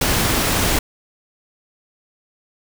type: noise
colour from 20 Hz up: pink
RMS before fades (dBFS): -18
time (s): 0.01-0.79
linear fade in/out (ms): 5
effects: none